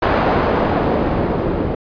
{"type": "noise with low-pass filter sweep", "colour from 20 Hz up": "white", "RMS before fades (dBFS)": -17, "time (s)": [0.02, 1.75], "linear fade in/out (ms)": 5, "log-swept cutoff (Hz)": [970, 410], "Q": 0.81, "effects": ["resampled to 11025 Hz"]}